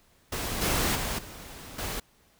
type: noise with level steps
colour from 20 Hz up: pink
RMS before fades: -32 / -26 / -31 / -44 / -33 dBFS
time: 0.32-2 s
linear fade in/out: 5 ms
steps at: 0.61 / 0.95 / 1.18 / 1.78 s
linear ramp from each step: 10 ms
effects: pink hiss -63 dBFS RMS until 2.39 s